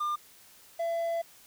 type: tone pair in turn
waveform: triangle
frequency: 1200 / 671.8 Hz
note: D6 / E5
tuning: +37 / +33 cents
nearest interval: minor seventh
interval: 1004 cents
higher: first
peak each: -26 dBFS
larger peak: neither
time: 0-0.16 / 0.79-1.22 s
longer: second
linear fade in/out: 10 ms
effects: white hiss -56 dBFS RMS until 1.46 s